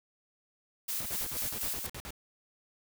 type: noise with tremolo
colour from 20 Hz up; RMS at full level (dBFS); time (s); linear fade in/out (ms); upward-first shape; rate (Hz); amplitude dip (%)
blue; -34; 0.88-1.87; 10; square; 4.1; 40
type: noise bursts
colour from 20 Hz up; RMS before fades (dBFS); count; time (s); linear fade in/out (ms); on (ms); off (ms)
pink; -42; 11; 1-2.106; 0; 56; 49
effects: none